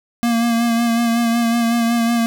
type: tone with vibrato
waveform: square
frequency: 233.1 Hz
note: A#3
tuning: in tune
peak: -15 dBFS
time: 0.23-2.26 s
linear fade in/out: 0 ms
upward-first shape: sine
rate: 5.4 Hz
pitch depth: 28 cents each way
effects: none